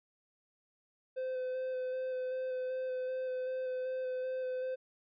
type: tone with vibrato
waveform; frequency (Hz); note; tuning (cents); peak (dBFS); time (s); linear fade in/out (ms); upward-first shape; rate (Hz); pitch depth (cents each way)
triangle; 513; C5; -34; -32; 1.16-4.76; 20; square; 2.6; 11
effects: resampled to 11025 Hz